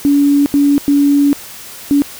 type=tone bursts at uneven times; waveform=sine; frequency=284.9 Hz; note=C#4; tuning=48 cents sharp; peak=-7 dBFS; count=4; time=0.05-0.46 / 0.54-0.78 / 0.88-1.33 / 1.91-2.02 s; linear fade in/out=0 ms; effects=white hiss -32 dBFS RMS until 2.19 s